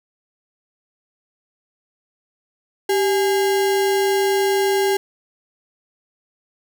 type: tone with sample-and-hold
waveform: sine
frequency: 390.6 Hz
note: G4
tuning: 6 cents flat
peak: -15 dBFS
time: 2.89-4.97 s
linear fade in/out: 5 ms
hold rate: 1225 Hz
effects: none